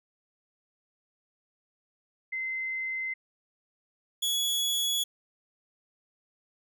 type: tone pair in turn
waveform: sine / sawtooth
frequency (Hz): 2065 / 3376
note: C7 / G#7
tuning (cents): -23 / +28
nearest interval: major sixth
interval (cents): 851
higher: second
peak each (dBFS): -30 / -23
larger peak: second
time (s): 2.32-3.14 / 4.22-5.04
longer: neither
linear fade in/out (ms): 10
effects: none